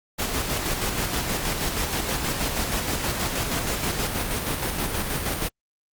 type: noise with tremolo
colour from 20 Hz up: pink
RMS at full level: -25 dBFS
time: 0.18-5.49 s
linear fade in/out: 20 ms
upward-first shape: square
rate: 6.3 Hz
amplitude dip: 35%
effects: Opus 48 kbps